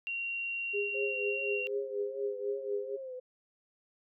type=tone; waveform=sine; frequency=2754 Hz; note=F7; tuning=25 cents flat; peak=-33 dBFS; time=0.07-1.67 s; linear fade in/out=0 ms
type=tone with tremolo; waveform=sine; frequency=407.6 Hz; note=G#4; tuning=32 cents flat; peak=-29 dBFS; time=0.73-2.97 s; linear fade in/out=20 ms; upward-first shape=triangle; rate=4.1 Hz; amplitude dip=90%
type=tone with vibrato; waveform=sine; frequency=523.3 Hz; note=C5; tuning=in tune; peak=-39 dBFS; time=0.94-3.2 s; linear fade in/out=10 ms; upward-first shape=triangle; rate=2.6 Hz; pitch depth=74 cents each way
effects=none